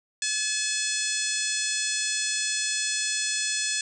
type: harmonic tone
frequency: 857 Hz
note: A5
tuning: 46 cents flat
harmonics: 2 / 3 / 4 / 5 / 6 / 7 / 8 / 9 / 10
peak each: -34 / -34 / -34 / -34 / -34 / -34 / -34 / -34 / -34 dBFS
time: 0.22-3.81 s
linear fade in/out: 2 ms
effects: none